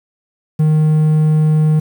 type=tone; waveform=triangle; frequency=154.7 Hz; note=D#3; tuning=10 cents flat; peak=-7 dBFS; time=0.59-1.8 s; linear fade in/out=10 ms; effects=7-bit